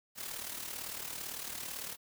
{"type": "noise with amplitude modulation", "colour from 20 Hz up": "white", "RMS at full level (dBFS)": -39, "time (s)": [0.15, 1.97], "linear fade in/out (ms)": 50, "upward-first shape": "sine", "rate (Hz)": 37.9, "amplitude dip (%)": 60, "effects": []}